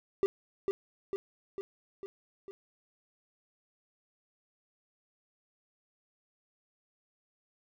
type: tone with echo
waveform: triangle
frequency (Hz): 392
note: G4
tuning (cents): 0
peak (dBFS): -21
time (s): 0.23-0.26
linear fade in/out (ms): 0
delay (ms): 450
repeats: 5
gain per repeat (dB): -4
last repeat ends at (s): 2.51
effects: none